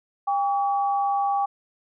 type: tone pair together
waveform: sine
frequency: 801 / 1137.4 Hz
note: G5 / C#6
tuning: +37 / +44 cents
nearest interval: tritone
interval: 607 cents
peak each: -21 / -28 dBFS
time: 0.27-1.46 s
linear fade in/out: 10 ms
effects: none